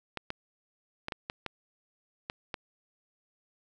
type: clicks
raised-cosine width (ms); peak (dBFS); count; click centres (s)
0.3; -18; 8; 0.173 / 0.304 / 1.084 / 1.122 / 1.299 / 1.463 / 2.299 / 2.542
effects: none